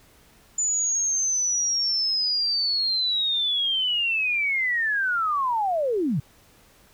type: linear sweep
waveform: sine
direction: down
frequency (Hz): 7040 to 120.7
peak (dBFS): -21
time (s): 0.58-6.2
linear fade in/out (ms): 5
effects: pink hiss -56 dBFS RMS until 6.93 s